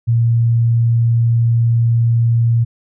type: tone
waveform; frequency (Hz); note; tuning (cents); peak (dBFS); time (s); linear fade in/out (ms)
sine; 116.54; A#2; 0; -10; 0.07-2.65; 20
effects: none